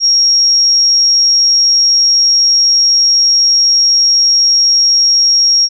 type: tone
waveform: sine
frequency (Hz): 5588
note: F8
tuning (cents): 0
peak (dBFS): -6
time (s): 0-5.69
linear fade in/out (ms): 50
effects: none